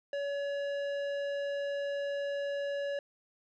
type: tone with tanh clipping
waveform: triangle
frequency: 566 Hz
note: C#5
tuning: 36 cents sharp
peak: -34 dBFS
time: 0.13-2.99 s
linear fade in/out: 2 ms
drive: 17 dB
effects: none